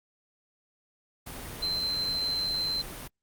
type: tone in noise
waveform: sine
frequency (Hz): 4096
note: C8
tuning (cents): -38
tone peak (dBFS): -27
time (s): 1.62-2.82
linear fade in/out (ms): 10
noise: pink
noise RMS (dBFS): -40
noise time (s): 1.26-3.08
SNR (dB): +10
effects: Opus 32 kbps